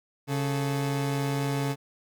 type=tone pair together; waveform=30% pulse; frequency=138.3 / 439.1 Hz; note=C#3 / A4; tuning=-4 / -4 cents; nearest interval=octave + minor sixth; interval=2000 cents; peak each=-24 / -31 dBFS; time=0.27-1.76 s; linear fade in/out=50 ms; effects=none